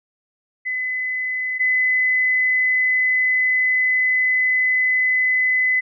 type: tone pair in turn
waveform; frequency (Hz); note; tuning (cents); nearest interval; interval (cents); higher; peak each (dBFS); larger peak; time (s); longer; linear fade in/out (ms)
sine; 2017 / 2017; B6 / B6; +36 / +36; unison; 0; neither; -21 / -15; second; 0.65-1.59 / 1.59-5.81; second; 20
effects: none